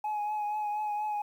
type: tone with vibrato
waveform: sine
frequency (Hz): 841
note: G#5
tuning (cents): +22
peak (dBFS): -27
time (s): 0.04-1.22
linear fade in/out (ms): 5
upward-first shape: triangle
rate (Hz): 4.2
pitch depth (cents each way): 30
effects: tanh soft clip ceiling -28 dBFS + 10-bit